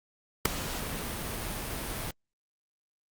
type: noise with ADSR envelope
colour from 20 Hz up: pink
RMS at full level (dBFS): -18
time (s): 0.45-2.11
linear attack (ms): 6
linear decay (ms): 5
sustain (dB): -17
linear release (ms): 4
effects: Opus 48 kbps